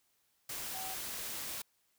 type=tone in noise; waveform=sine; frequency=760 Hz; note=F#5; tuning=46 cents sharp; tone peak=-44 dBFS; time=0.74-0.94 s; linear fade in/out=5 ms; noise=white; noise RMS=-41 dBFS; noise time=0.49-1.62 s; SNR=-6 dB; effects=white hiss -75 dBFS RMS until 1.98 s